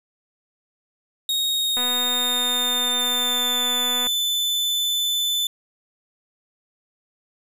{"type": "tone with pitch glide", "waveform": "40% pulse", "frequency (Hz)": [3745, 3514], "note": ["A#7", "A7"], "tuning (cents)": [7, -3], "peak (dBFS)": -19, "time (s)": [1.29, 5.47], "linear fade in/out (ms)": 2, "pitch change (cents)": -110, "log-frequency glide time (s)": [1.52, 3.85]}
{"type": "click train", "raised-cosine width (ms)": 0.5, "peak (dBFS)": -17, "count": 569, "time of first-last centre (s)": [1.77, 4.07], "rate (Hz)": 247}
{"effects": []}